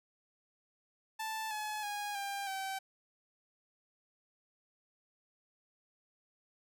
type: tone with pitch steps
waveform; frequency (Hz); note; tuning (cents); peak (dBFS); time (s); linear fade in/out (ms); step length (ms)
sawtooth; 880 / 851.5 / 823.9 / 797.2 / 771.4; A5 / G#5 / G#5 / G5 / G5; 0 / +43 / -14 / +29 / -28; -33; 1.19-2.79; 10; 320
effects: none